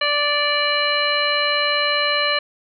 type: harmonic tone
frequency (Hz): 585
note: D5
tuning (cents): -7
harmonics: 1 / 2 / 3 / 4 / 5 / 7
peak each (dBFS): -24 / -24 / -24 / -24 / -24 / -24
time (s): 0.01-2.39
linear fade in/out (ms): 5
effects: none